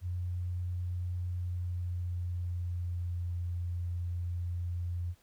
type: tone with pitch glide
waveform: sine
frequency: 89.1 to 87.42 Hz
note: F2 to F2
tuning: +35 to +2 cents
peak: -32 dBFS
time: 0.01-5.15 s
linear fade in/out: 50 ms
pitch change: -33 cents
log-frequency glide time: 1.25-3.27 s
effects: pink hiss -67 dBFS RMS until 5.22 s